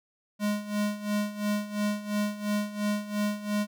square tone with tremolo, 207.7 Hz, G#3, in tune, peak -25 dBFS, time 0.39-3.67 s, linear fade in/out 50 ms, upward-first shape sine, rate 2.9 Hz, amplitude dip 80%, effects none

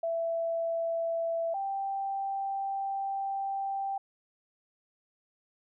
sine tone pair in turn, 665 / 784.7 Hz, E5 / G5, +15 / +2 cents, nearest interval minor third, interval 287 cents, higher second, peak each -28 / -30 dBFS, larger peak first, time 0.03-1.54 / 1.54-3.98 s, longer second, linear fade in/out 5 ms, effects none

